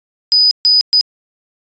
sine tone bursts at uneven times, 4978 Hz, D#8, in tune, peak -6 dBFS, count 3, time 0.32-0.51 / 0.65-0.81 / 0.93-1.01 s, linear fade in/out 0 ms, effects tanh soft clip ceiling -3 dBFS + resampled to 16000 Hz

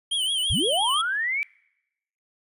square tone with vibrato, 3136 Hz, G7, in tune, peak -23 dBFS, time 0.11-1.02 s, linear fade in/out 10 ms, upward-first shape triangle, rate 5.9 Hz, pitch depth 120 cents each way
sine linear sweep, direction up, 46.25 to 2349 Hz, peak -23 dBFS, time 0.5-1.43 s, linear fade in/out 0 ms
effects noise-tail reverb RT60 0.9 s tail -26 dB re dry + resampled to 32000 Hz

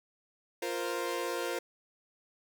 sawtooth chord, F suspended fourth, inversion none, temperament equal, 349.2 / 466.2 / 523.3 Hz, F4 / Bb4 / C5, 0 / 0 / 0 cents, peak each -33 dBFS, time 0.62-1.59 s, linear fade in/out 5 ms, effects none

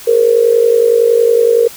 sine tone with amplitude modulation, 466.2 Hz, A#4, in tune, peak -3 dBFS, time 0.07-1.68 s, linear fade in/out 10 ms, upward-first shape sine, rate 50.8 Hz, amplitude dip 75%, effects white hiss -33 dBFS RMS until 1.76 s

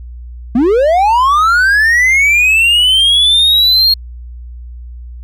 triangle linear sweep, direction up, 219.8 to 4291 Hz, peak -5 dBFS, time 0.55-3.94 s, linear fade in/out 5 ms, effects added 60 Hz sine -26 dBFS peak until 5.23 s

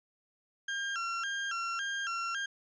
35% pulse tone with vibrato, 1480 Hz, F#6, in tune, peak -31 dBFS, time 0.68-2.46 s, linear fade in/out 5 ms, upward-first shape square, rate 1.8 Hz, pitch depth 140 cents each way, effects resampled to 16000 Hz

